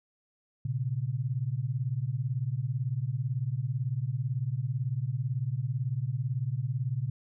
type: beating tone pair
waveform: sine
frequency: 117.9 / 135.9 Hz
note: A#2 / C#3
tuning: +20 / -34 cents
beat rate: 18 Hz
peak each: -31 dBFS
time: 0.65-7.1 s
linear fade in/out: 5 ms
effects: none